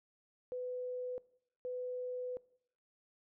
sine tone bursts at uneven times, 500 Hz, B4, 21 cents sharp, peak -37 dBFS, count 2, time 0.52-1.18 / 1.65-2.37 s, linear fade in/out 0 ms, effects noise-tail reverb RT60 0.7 s tail -22 dB re dry

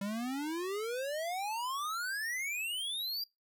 square exponential sweep, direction up, 194.6 to 4826 Hz, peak -35 dBFS, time 0.01-3.24 s, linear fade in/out 5 ms, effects noise-tail reverb RT60 0.2 s tail -24 dB re dry

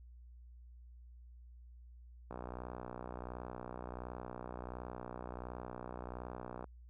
click train, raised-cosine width 1 ms, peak -30 dBFS, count 267, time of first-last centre 2.31-6.642 s, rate 61.4 Hz, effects added 60 Hz sine -53 dBFS peak until 6.89 s

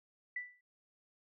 sine tone with exponential decay, 1975.5 Hz, B6, in tune, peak -34 dBFS, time 0.36-0.61 s, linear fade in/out 5 ms, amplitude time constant 54 ms, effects none

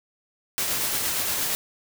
white noise with tremolo, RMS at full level -25 dBFS, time 0.58-1.55 s, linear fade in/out 0 ms, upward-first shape sine, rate 8.6 Hz, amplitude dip 25%, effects none

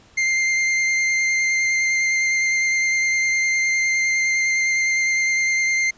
45% pulse tone with vibrato, 2099 Hz, C7, 5 cents sharp, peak -17 dBFS, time 0.17-5.91 s, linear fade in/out 10 ms, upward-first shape square, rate 9.8 Hz, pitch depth 8 cents each way, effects pink hiss -52 dBFS RMS until 5.97 s + resampled to 16000 Hz

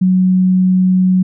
sine tone, 185 Hz, F#3, in tune, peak -8 dBFS, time 0.01-1.23 s, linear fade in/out 10 ms, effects none

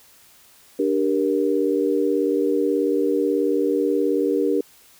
sine chord, G minor, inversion second, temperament just, 294 / 392 / 470.4 Hz, D4 / G4 / Bb4, +2 / 0 / +16 cents, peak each -22 dBFS, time 0.79-4.61 s, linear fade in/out 5 ms, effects white hiss -52 dBFS RMS until 4.99 s

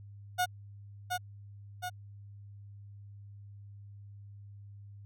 30% pulse tone with echo, 725 Hz, F#5, 35 cents flat, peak -24 dBFS, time 0.38-0.46 s, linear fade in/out 20 ms, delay 720 ms, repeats 2, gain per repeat -4 dB, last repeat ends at 1.9 s, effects added 101 Hz sine -47 dBFS peak until 5.05 s

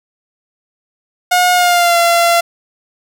sawtooth tone with pitch glide, 720 to 684.3 Hz, F#5 to F5, -47 to -35 cents, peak -5 dBFS, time 1.31-2.41 s, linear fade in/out 10 ms, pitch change -88 cents, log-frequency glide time 1.54-1.97 s, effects none

